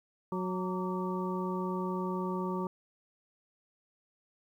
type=harmonic tone with a mistuned harmonic; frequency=184 Hz; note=F#3; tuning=9 cents flat; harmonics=1 / 2 / 3 / 5 / 6; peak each=-34 / -36 / -44 / -39 / -41 dBFS; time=0.32-2.67 s; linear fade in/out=2 ms; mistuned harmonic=6; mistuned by=+75 cents; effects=11-bit